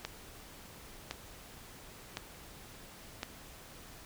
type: click train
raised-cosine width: 0.2 ms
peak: -19 dBFS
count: 4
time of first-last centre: 0.05-3.231 s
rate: 0.943 Hz
effects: pink hiss -52 dBFS RMS until 4.05 s